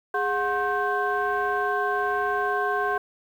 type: tone cluster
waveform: sine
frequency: 411.9 / 728 / 1070 / 1553 Hz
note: G#4 / F#5 / C6 / G6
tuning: -14 / -28 / +38 / -17 cents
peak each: -27 dBFS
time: 0.14-2.98 s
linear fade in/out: 5 ms
effects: tanh soft clip ceiling -15 dBFS + 9-bit